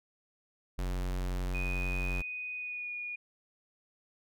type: tone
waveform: square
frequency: 45.59 Hz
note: F#1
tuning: 25 cents flat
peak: -32 dBFS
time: 0.78-2.22 s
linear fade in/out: 10 ms
type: tone with pitch glide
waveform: sine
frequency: 2489 to 2445 Hz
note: D#7 to D#7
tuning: 0 to -31 cents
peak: -36 dBFS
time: 1.54-3.16 s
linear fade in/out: 10 ms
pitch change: -31 cents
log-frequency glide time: 2.56-2.92 s
effects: none